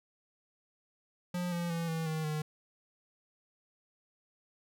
square tone with pitch steps, 177.5 / 172.35 / 167.34 / 162.49 / 157.77 / 153.19 Hz, F3 / F3 / E3 / E3 / D#3 / D#3, +28 / -23 / +26 / -25 / +24 / -27 cents, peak -33 dBFS, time 1.34-2.42 s, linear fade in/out 5 ms, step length 180 ms, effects none

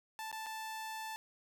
sawtooth tone with dropouts, 880 Hz, A5, in tune, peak -37 dBFS, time 0.19-1.16 s, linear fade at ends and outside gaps 0 ms, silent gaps 0.315-0.327 / 0.462-0.466 s, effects none

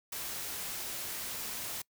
white noise, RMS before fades -39 dBFS, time 0.12-1.82 s, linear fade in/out 5 ms, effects noise-tail reverb RT60 0.1 s tail -24 dB re dry

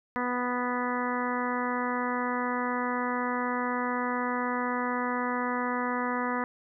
harmonic tone, 246.9 Hz, B3, in tune, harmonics 1 / 2 / 3 / 4 / 5 / 6 / 7 / 8, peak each -32 / -35 / -38 / -33 / -35 / -40 / -38 / -39 dBFS, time 0.16-6.44 s, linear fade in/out 0 ms, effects none

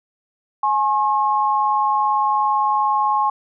sine tone pair together, 841.3 / 1079 Hz, G#5 / C#6, +22 / -47 cents, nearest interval major third, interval 431 cents, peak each -18 dBFS, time 0.63-3.3 s, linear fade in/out 5 ms, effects none

